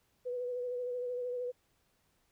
sine tone with vibrato, 493.9 Hz, B4, in tune, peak -34 dBFS, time 0.25-1.52 s, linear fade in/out 20 ms, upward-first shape sine, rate 13 Hz, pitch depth 28 cents each way, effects pink hiss -74 dBFS RMS until 2.31 s

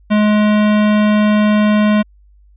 square tone, 210.8 Hz, G#3, 26 cents sharp, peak -10 dBFS, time 0.1-2.03 s, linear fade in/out 20 ms, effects added 50 Hz sine -44 dBFS peak until 2.56 s + resampled to 8000 Hz

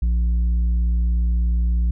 sine tone with tanh clipping, 58.4 Hz, A#1, 4 cents sharp, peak -17 dBFS, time 0.02-1.91 s, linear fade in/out 5 ms, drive 5 dB, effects none

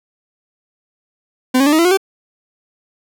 40% pulse tone with pitch steps, 255.6 / 273.9 / 293.6 / 314.7 / 337.3 / 361.5 / 387.4 Hz, C4 / C#4 / D4 / D#4 / E4 / F#4 / G4, -40 / -21 / 0 / +20 / +40 / -40 / -20 cents, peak -9 dBFS, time 1.54-1.974 s, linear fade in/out 10 ms, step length 62 ms, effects none

